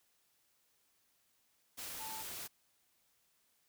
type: tone in noise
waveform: sine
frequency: 882 Hz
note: A5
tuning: 4 cents sharp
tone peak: -46 dBFS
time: 1.99-2.23 s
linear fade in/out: 20 ms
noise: white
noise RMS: -45 dBFS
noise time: 1.77-2.48 s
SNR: -4 dB
effects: white hiss -75 dBFS RMS until 3.68 s